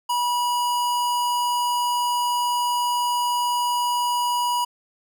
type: tone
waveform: square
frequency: 971 Hz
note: B5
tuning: 30 cents flat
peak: -21 dBFS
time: 0.09-4.65 s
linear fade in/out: 10 ms
effects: none